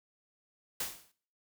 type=noise with exponential decay; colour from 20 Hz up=white; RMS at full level=-32 dBFS; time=0.8-1.12 s; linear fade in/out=5 ms; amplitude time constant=68 ms; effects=noise-tail reverb RT60 0.5 s tail -19 dB re dry